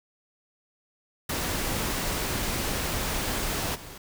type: noise with level steps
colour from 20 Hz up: pink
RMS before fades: -29 / -43 dBFS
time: 1.29-3.98 s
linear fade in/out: 5 ms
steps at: 3.74 s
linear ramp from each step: 20 ms
effects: none